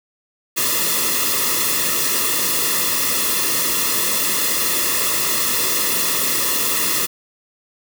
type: noise with comb filter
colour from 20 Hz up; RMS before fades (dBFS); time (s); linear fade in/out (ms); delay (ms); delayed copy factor
white; -19; 0.56-7.07; 20; 1.3; -0.95
effects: none